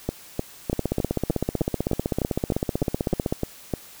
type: two click trains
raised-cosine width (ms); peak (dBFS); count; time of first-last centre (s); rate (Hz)
2; -9 / -10; 42 / 13; 0.73-3.325 / 0.09-3.737; 15.8 / 3.29
effects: white hiss -46 dBFS RMS until 4 s